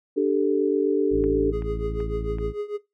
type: chord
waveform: sine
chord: D suspended fourth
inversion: none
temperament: equal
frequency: 293.7 / 392 / 440 Hz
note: D4 / G4 / A4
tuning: 0 / 0 / 0 cents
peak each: -23 dBFS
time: 0.16-1.52 s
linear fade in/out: 20 ms
type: harmonic tone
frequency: 55 Hz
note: A1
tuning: in tune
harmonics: 1 / 2 / 3 / 4 / 5 / 6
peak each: -28 / -36 / -37 / -42 / -41 / -40 dBFS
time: 1.1-2.54 s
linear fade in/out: 50 ms
type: click train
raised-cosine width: 0.5 ms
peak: -29 dBFS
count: 4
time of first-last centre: 1.24-2.385 s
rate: 2.62 Hz
type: tone with tremolo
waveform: triangle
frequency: 415.3 Hz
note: G#4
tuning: in tune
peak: -22 dBFS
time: 1.52-2.78 s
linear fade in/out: 20 ms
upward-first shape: triangle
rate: 6.7 Hz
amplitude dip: 90%
effects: noise-tail reverb RT60 0.2 s tail -18 dB re dry